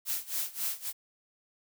blue noise with tremolo, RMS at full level -31 dBFS, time 0.05-0.93 s, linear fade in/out 50 ms, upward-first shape sine, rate 3.7 Hz, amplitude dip 90%, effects none

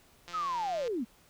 click train, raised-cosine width 0.2 ms, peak -28 dBFS, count 105, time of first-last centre 0.28-0.878 s, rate 174 Hz
sine linear sweep, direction down, 1318.5 to 203.4 Hz, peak -30 dBFS, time 0.33-1.05 s, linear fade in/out 20 ms
effects pink hiss -62 dBFS RMS until 1.29 s

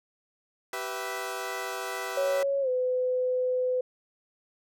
15% pulse chord, E minor, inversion first, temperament equal with one note detuned, 386.6 / 493.9 / 659.3 Hz, G4 / B4 / E5, -24 / 0 / 0 cents, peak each -30 / -30 / -31 dBFS, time 0.73-2.43 s, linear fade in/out 2 ms
sine tone with pitch glide, 554.4 to 505.5 Hz, C#5 to B4, 0 to +40 cents, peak -24 dBFS, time 2.17-3.81 s, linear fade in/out 5 ms, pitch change -160 cents, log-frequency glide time 2.61-2.69 s
effects none

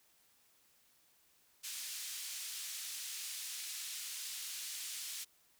white band-pass noise, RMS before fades -44 dBFS, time 1.63-5.25 s, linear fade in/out 20 ms, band 2700 to 9400 Hz, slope 12 dB/octave, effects white hiss -70 dBFS RMS until 5.59 s

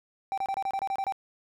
triangle tone bursts, 780 Hz, G5, 9 cents flat, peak -25 dBFS, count 10, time 0.32-1.123 s, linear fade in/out 0 ms, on 56 ms, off 27 ms, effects none

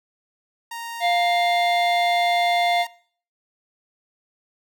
sawtooth tone, 930 Hz, A#5, 4 cents flat, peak -27 dBFS, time 0.71-2.87 s, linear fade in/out 5 ms
harmonic tone, 700 Hz, F5, 4 cents sharp, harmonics 1 / 3 / 5 / 6, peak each -18 / -25 / -28 / -35 dBFS, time 1-2.86 s, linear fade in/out 50 ms
effects noise-tail reverb RT60 0.5 s tail -20 dB re dry

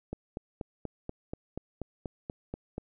click train, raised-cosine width 2 ms, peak -22 dBFS, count 12, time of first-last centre 0.13-2.781 s, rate 4.15 Hz, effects none

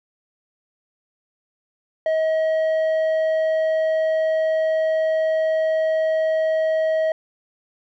square tone with low-pass filter, 636 Hz, D#5, 38 cents sharp, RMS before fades -20 dBFS, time 2.06-7.12 s, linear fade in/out 2 ms, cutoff 1400 Hz, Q 0.71, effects none

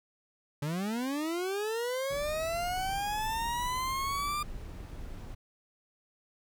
40% pulse linear sweep, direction up, 139.3 to 1202 Hz, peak -30 dBFS, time 0.62-4.43 s, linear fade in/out 5 ms
brown noise, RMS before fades -42 dBFS, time 2.1-5.35 s, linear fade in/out 10 ms
effects none

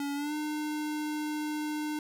square tone with pitch glide, 283.8 to 302.4 Hz, C#4 to D#4, +41 to -49 cents, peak -32 dBFS, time 0-1.99 s, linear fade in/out 2 ms, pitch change +110 cents, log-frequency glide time 0.15-0.34 s, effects none

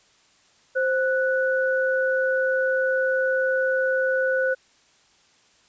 sine tone pair together, 523.3 / 1480.1 Hz, C5 / F#6, 0 / 0 cents, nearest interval octave + tritone, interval 1800 cents, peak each -21 / -24 dBFS, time 0.75-4.55 s, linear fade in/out 20 ms, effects white hiss -59 dBFS RMS until 5.68 s + resampled to 16000 Hz

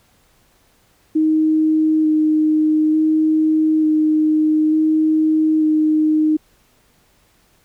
sine tone with vibrato, 311.1 Hz, D#4, in tune, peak -12 dBFS, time 1.15-6.37 s, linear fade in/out 10 ms, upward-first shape square, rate 0.56 Hz, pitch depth 10 cents each way, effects pink hiss -57 dBFS RMS until 7.64 s

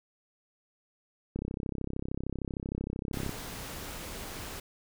click train, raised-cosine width 3 ms, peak -21 dBFS, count 65, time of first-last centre 1.36-3.294 s, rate 33.1 Hz
pink noise, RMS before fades -41 dBFS, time 3.13-4.6 s, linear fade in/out 5 ms
effects none

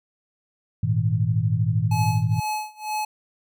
sine chord, Ab suspended second, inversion none, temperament equal with one note detuned, 103.83 / 116.54 / 159.57 Hz, Ab2 / Bb2 / Eb3, 0 / 0 / +44 cents, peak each -23 / -22 / -25 dBFS, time 0.83-2.4 s, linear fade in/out 5 ms
square tone with tremolo, 854 Hz, G#5, 48 cents sharp, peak -24 dBFS, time 1.91-3.05 s, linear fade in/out 5 ms, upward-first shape sine, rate 2.1 Hz, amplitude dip 95%
effects none

